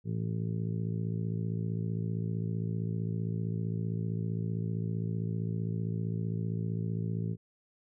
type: harmonic tone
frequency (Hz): 55.4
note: A1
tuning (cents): +13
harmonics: 2 / 3 / 4 / 5 / 6 / 7 / 8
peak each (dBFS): -33 / -34 / -42 / -50 / -51 / -46 / -49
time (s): 0.04-7.37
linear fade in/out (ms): 50
effects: none